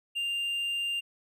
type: tone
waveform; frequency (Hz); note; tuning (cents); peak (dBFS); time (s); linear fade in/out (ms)
triangle; 2794; F7; 0; -27; 0.15-1.01; 20
effects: none